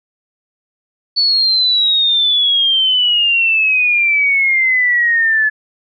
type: exponential sweep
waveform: sine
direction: down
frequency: 4474 to 1716 Hz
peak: -10 dBFS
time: 1.16-5.5 s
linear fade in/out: 20 ms
effects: none